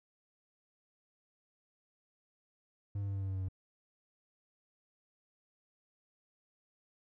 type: tone with pitch steps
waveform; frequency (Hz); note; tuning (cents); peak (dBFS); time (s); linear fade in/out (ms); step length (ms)
triangle; 100.7 / 99.66 / 98.63 / 97.61 / 96.6 / 95.6 / 94.61 / 93.63; G2 / G2 / G2 / G2 / G2 / G2 / F#2 / F#2; +47 / +29 / +11 / -7 / -25 / -43 / +39 / +21; -32; 2.95-3.486; 5; 67
effects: none